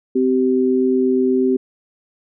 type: tone pair together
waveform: sine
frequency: 257.5 / 385.8 Hz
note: C4 / G4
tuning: -28 / -28 cents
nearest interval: perfect fifth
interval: 700 cents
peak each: -16 dBFS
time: 0.15-1.57 s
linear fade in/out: 10 ms
effects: none